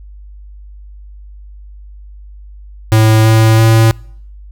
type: tone with pitch steps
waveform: square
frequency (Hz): 110 / 111.15 / 112.31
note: A2 / A2 / A2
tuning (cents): 0 / +18 / +36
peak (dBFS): -6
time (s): 2.92-3.91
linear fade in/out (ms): 0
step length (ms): 330
effects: noise-tail reverb RT60 0.7 s tail -26 dB re dry + added 50 Hz sine -31 dBFS peak until 4.51 s